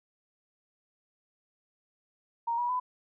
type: tone with pitch steps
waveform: sine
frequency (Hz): 932.3 / 966.3 / 1001.5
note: A#5 / B5 / B5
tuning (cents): 0 / -38 / +24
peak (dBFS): -27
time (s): 2.47-2.8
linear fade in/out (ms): 10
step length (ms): 110
effects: none